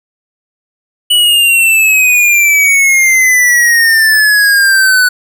square exponential sweep, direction down, 2960 to 1480 Hz, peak -6 dBFS, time 1.1-5.09 s, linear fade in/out 10 ms, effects none

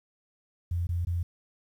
sine tone bursts, 86.6 Hz, F2, 14 cents flat, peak -26 dBFS, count 3, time 0.71-1.23 s, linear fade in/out 5 ms, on 160 ms, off 20 ms, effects 10-bit

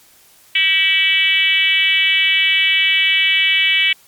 sine tone with frequency modulation, 2637 Hz, E7, in tune, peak -11 dBFS, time 0.55-3.93 s, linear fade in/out 5 ms, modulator 352 Hz, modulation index 1.8, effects white hiss -49 dBFS RMS until 4.07 s + MP3 96 kbps

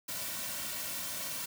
white noise with comb filter, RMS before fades -38 dBFS, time 0.08-1.46 s, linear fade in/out 10 ms, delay 2.4 ms, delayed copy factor -0.65, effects none

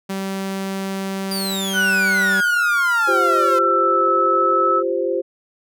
sawtooth tone, 193.5 Hz, G3, 22 cents flat, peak -19 dBFS, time 0.09-2.41 s, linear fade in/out 10 ms
sawtooth exponential sweep, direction down, 4829 to 503 Hz, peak -21 dBFS, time 1.31-3.59 s, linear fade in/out 5 ms
sine tone with pitch glide, 1480 to 1303.4 Hz, F#6 to E6, 0 to -20 cents, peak -15 dBFS, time 1.73-4.83 s, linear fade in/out 50 ms, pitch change -220 cents, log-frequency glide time 2.01-4.08 s
sine chord, F suspended second, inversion none, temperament equal with one note detuned, 348 / 392 / 523.3 Hz, F4 / G4 / C5, -6 / 0 / 0 cents, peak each -23 / -23 / -21 dBFS, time 3.07-5.22 s, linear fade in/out 20 ms
effects none

